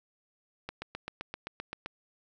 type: click train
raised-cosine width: 0.3 ms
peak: -21 dBFS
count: 10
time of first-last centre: 0.69-1.86 s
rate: 7.69 Hz
effects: none